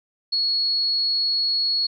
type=tone; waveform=sine; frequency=4347 Hz; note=C#8; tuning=35 cents flat; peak=-19 dBFS; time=0.32-1.87 s; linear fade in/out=10 ms; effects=none